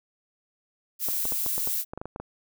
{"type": "noise", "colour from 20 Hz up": "violet", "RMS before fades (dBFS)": -28, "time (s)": [0.99, 1.85], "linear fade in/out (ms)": 50}
{"type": "clicks", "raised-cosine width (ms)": 1, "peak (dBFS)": -21, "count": 12, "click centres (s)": [1.086, 1.254, 1.322, 1.463, 1.58, 1.674, 1.935, 1.976, 2.015, 2.056, 2.161, 2.2]}
{"effects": []}